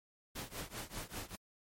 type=noise with tremolo; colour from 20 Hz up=pink; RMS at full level=-41 dBFS; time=0.35-1.36 s; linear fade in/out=10 ms; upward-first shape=triangle; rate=5.1 Hz; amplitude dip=95%; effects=MP3 64 kbps